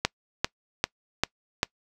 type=click train; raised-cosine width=0.2 ms; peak=-4 dBFS; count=5; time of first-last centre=0.05-1.631 s; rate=2.53 Hz; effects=noise-tail reverb RT60 0.1 s tail -25 dB re dry